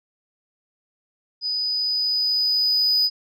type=tone with level ramp; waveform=sine; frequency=4978 Hz; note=D#8; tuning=in tune; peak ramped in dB=-22 to -13 dBFS; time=1.41-3.1 s; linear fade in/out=50 ms; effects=tanh soft clip ceiling -15 dBFS